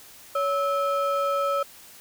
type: ring-modulated tone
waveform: triangle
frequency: 932.3 Hz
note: A#5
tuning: in tune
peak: -17 dBFS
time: 0.35-1.63 s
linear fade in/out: 5 ms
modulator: 371 Hz
effects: white hiss -48 dBFS RMS until 2 s